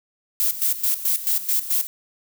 violet noise with tremolo, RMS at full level -20 dBFS, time 0.4-1.87 s, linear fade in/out 0 ms, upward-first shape square, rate 4.6 Hz, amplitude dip 75%, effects none

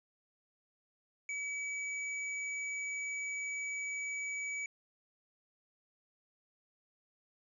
square tone, 2283 Hz, D7, 50 cents flat, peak -37 dBFS, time 1.29-4.66 s, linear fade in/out 2 ms, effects resampled to 22050 Hz

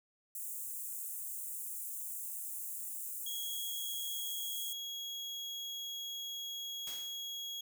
white high-pass noise, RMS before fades -42 dBFS, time 0.35-4.73 s, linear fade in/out 2 ms, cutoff 7200 Hz, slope 48 dB/octave
35% pulse tone, 3314 Hz, G#7, 4 cents flat, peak -38 dBFS, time 3.26-7.61 s, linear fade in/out 5 ms
white noise with exponential decay, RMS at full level -44 dBFS, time 6.87-7.33 s, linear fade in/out 1 ms, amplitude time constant 100 ms
effects none

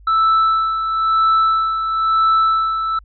triangle tone with tremolo, 1318.5 Hz, E6, in tune, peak -9 dBFS, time 0.07-2.99 s, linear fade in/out 5 ms, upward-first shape sine, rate 1 Hz, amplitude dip 55%, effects added 50 Hz sine -41 dBFS peak until 3.04 s + resampled to 11025 Hz

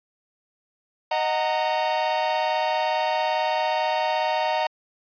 45% pulse chord, D# minor, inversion none, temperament equal with one note detuned, 622.3 / 740 / 921.1 Hz, D#5 / F#5 / A#5, 0 / 0 / -21 cents, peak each -26 / -27 / -25 dBFS, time 1.11-4.67 s, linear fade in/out 5 ms, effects resampled to 11025 Hz

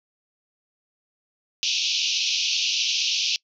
pink band-pass noise, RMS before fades -24 dBFS, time 1.63-3.36 s, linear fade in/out 0 ms, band 2500 to 6200 Hz, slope 96 dB/octave, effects noise-tail reverb RT60 0.1 s tail -24 dB re dry

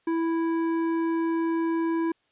sine tone with hard clipping, 329.8 Hz, E4, 1 cent sharp, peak -25 dBFS, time 0.07-2.12 s, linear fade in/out 5 ms, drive 10 dB, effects white hiss -69 dBFS RMS until 2.31 s + resampled to 8000 Hz

